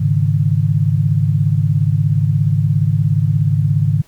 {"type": "chord", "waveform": "sine", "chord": "Ab suspended fourth", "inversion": "none", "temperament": "equal", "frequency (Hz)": [103.83, 138.59, 155.56], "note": ["Ab2", "Db3", "Eb3"], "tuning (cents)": [0, 0, 0], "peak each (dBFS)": -16, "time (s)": [0, 4.02], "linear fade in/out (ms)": 10, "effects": ["pink hiss -51 dBFS RMS until 4.07 s"]}